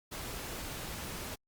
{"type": "noise", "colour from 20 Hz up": "pink", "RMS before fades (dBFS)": -41, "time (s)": [0.11, 1.36], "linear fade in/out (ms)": 20, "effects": ["Opus 48 kbps"]}